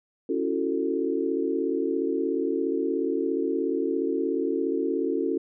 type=chord; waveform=sine; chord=F# minor seventh; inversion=second; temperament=just; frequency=277.5 / 333 / 370 / 444 Hz; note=C#4 / E4 / F#4 / A4; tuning=+2 / +18 / 0 / +16 cents; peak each=-29 dBFS; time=0.29-5.38 s; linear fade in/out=5 ms; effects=none